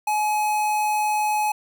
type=tone with notch filter; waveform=square; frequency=847 Hz; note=G#5; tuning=34 cents sharp; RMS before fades=-22 dBFS; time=0.07-1.52 s; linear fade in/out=5 ms; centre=4700 Hz; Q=1.8; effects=none